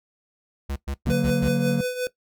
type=tone bursts; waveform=square; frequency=69.3 Hz; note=C#2; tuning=in tune; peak=-27 dBFS; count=5; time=0.69-1.49 s; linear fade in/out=10 ms; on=72 ms; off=110 ms
type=chord; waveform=triangle; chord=D augmented; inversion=none; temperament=equal with one note detuned; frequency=144.14 / 185 / 233.1 Hz; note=D3 / F#3 / A#3; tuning=-32 / 0 / 0 cents; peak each=-22 / -23 / -22 dBFS; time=1.07-1.81 s; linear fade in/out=2 ms
type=tone with tremolo; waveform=square; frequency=500 Hz; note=B4; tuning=21 cents sharp; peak=-23 dBFS; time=1.1-2.07 s; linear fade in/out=0 ms; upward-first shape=triangle; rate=5.6 Hz; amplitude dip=70%
effects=noise-tail reverb RT60 0.1 s tail -17 dB re dry